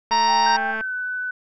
click train, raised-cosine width 0.5 ms, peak -17 dBFS, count 155, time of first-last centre 0.11-0.81 s, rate 220 Hz
harmonic tone, 932.3 Hz, A#5, in tune, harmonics 1 / 2 / 3 / 4 / 5 / 6, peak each -16 / -30 / -32 / -33 / -28 / -30 dBFS, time 0.11-0.57 s, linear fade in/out 10 ms
sine tone, 795 Hz, G5, 24 cents sharp, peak -24 dBFS, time 0.26-0.75 s, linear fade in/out 50 ms
sine tone with pitch glide, 1566 to 1497.9 Hz, G6 to F#6, -2 to +21 cents, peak -24 dBFS, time 0.46-1.31 s, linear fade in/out 5 ms, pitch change -77 cents, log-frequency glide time 0.72-0.94 s
effects none

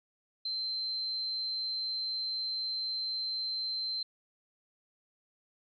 sine tone, 4108 Hz, C8, 33 cents flat, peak -32 dBFS, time 0.45-4.03 s, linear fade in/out 5 ms, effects none

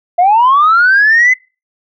sine linear sweep, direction up, 680 to 2052 Hz, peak -4 dBFS, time 0.18-1.34 s, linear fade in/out 10 ms, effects noise-tail reverb RT60 0.3 s tail -25 dB re dry + tanh soft clip ceiling -2 dBFS

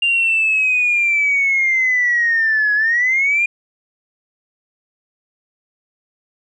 sine linear two-way sweep, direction down then up, 2798 to 1673 to 2434 Hz, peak -12 dBFS, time 0.02-3.46 s, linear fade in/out 5 ms, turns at 2.74 s, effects tanh soft clip ceiling -8 dBFS

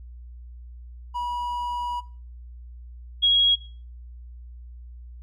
triangle / sine tone pair in turn, 970 / 3304 Hz, B5 / G#7, -31 / -10 cents, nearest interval octave + major sixth, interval 2121 cents, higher second, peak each -24 / -15 dBFS, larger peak second, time 1.14-2.01 / 3.22-3.56 s, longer first, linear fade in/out 20 ms, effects noise-tail reverb RT60 0.4 s tail -20 dB re dry + added 60 Hz sine -39 dBFS peak until 5.22 s

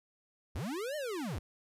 square linear two-way sweep, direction up then down, 55 to 622.3 to 55 Hz, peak -36 dBFS, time 0.55-1.39 s, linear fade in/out 5 ms, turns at 0.96 s, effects resampled to 32000 Hz + 12-bit

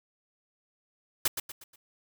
white noise with echo, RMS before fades -25 dBFS, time 1.25-1.28 s, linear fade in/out 5 ms, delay 120 ms, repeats 4, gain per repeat -8 dB, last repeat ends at 1.76 s, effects none

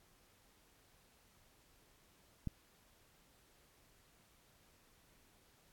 click, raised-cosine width 5 ms, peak -26 dBFS, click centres 2.473 s, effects pink hiss -69 dBFS RMS until 5.72 s + AAC 64 kbps

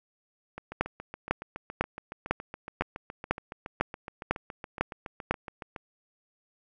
two click trains, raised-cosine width 0.5 ms, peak -23 / -9 dBFS, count 38 / 10, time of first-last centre 0.58-5.762 / 0.81-5.31 s, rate 7.14 / 2 Hz, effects none

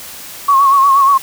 sine tone with vibrato, 1101 Hz, C#6, 12 cents flat, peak -6 dBFS, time 0.48-1.18 s, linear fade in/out 10 ms, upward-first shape sine, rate 8.4 Hz, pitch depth 55 cents each way, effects white hiss -31 dBFS RMS until 1.22 s

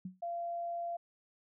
sine tone with exponential decay, 185 Hz, F#3, in tune, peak -36 dBFS, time 0.05-0.21 s, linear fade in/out 5 ms, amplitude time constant 33 ms
sine tone, 687 Hz, F5, 29 cents flat, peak -35 dBFS, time 0.22-0.97 s, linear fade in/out 10 ms
effects none

